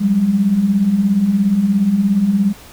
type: beating tone pair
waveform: sine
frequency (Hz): 184.4 / 201.4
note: F#3 / G3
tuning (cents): -6 / +47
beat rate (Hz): 17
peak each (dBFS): -19 / -12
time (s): 0-2.53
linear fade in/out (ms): 20
effects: pink hiss -40 dBFS RMS until 2.72 s